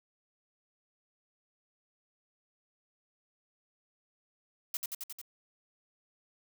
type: noise with echo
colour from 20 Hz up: blue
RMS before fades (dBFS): -34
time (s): 4.74-4.77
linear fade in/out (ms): 2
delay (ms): 89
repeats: 5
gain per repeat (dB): -2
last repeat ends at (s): 5.215
effects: none